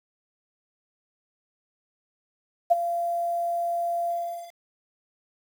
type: tone with ADSR envelope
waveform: sine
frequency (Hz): 688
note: F5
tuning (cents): -26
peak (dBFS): -12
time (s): 2.7-4.53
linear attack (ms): 18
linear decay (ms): 21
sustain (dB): -12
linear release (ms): 430
effects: 8-bit

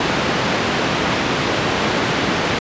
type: band-pass noise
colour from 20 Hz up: pink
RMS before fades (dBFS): -19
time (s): 0-2.59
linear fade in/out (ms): 5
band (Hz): 150 to 3600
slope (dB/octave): 12
effects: resampled to 16000 Hz

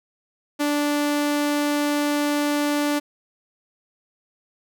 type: tone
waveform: sawtooth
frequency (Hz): 292.5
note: D4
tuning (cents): -7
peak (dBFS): -16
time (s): 0.59-3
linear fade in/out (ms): 20
effects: none

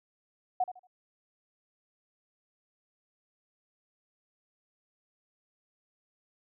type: tone with echo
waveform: sine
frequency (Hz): 734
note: F#5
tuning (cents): -14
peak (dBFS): -24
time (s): 0.6-0.64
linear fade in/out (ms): 5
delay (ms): 77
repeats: 3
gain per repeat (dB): -12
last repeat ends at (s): 0.871
effects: none

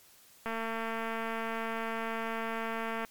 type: click train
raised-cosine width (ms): 0.5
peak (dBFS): -21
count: 586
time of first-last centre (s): 0.46-3.048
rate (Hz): 226
effects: white hiss -59 dBFS RMS until 3.1 s + MP3 96 kbps

